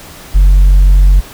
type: tone with tanh clipping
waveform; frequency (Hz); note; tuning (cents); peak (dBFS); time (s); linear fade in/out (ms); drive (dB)
sine; 46.53; F#1; +10; -3; 0.34-1.21; 20; 2
effects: pink hiss -33 dBFS RMS until 1.33 s